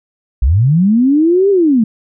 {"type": "linear two-way sweep", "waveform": "sine", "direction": "up then down", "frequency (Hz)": [52, 407.1, 208.5], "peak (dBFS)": -7, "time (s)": [0.42, 1.84], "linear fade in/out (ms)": 5, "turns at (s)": 1.5, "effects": []}